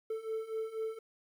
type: beating tone pair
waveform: triangle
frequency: 440 / 444.1 Hz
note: A4 / A4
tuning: 0 / +16 cents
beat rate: 4.1 Hz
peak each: -38 / -35 dBFS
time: 0.1-0.99 s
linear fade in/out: 5 ms
effects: 11-bit